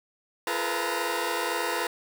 15% pulse tone cluster, 342.7 / 428.2 / 479.2 / 503 / 925 Hz, F4 / A4 / A#4 / B4 / A#5, -33 / -47 / +48 / +32 / -14 cents, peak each -27 dBFS, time 0.47-1.87 s, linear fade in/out 2 ms, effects 8-bit

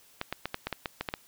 clicks, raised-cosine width 0.3 ms, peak -15 dBFS, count 10, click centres 0.214 / 0.326 / 0.456 / 0.544 / 0.67 / 0.727 / 0.858 / 1.01 / 1.088 / 1.139 s, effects white hiss -59 dBFS RMS until 1.27 s

